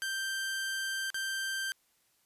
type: tone with dropouts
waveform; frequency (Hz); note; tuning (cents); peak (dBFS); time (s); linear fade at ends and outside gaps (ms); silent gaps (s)
sawtooth; 1569; G6; +1; -29; 0.02-1.72; 0; 1.103-1.144
effects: white hiss -71 dBFS RMS until 2.25 s + resampled to 32000 Hz